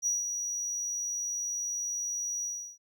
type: tone with ADSR envelope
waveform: triangle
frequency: 5800 Hz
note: F#8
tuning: 35 cents flat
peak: -24 dBFS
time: 0.02-2.78 s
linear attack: 43 ms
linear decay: 170 ms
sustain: -6 dB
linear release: 340 ms
effects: none